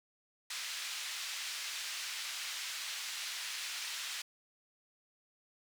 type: band-pass noise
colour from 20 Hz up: white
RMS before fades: -41 dBFS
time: 0.5-4.22 s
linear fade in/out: 5 ms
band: 1700 to 5200 Hz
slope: 12 dB/octave
effects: none